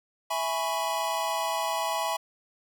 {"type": "chord", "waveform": "square", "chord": "C# minor seventh", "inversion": "first", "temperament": "equal", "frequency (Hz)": [659.3, 830.6, 987.8, 1108.7], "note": ["E5", "G#5", "B5", "C#6"], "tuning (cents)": [0, 0, 0, 0], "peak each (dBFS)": [-33, -33, -32, -36], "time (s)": [0.3, 2.17], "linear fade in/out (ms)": 10, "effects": []}